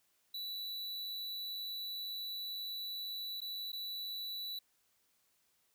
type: tone with dropouts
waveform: square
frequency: 3951 Hz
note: B7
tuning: in tune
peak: -40 dBFS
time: 0.34-4.59 s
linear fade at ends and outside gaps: 5 ms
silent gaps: 3.405-3.416 / 3.719-3.729 s
effects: white hiss -75 dBFS RMS until 5.74 s